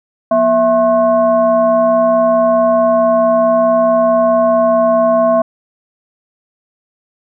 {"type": "tone with frequency modulation", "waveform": "sine", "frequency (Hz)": 659.3, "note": "E5", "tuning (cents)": 0, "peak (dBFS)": -8, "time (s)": [0.31, 5.42], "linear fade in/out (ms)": 5, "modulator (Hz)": 418, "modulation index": 0.69, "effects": []}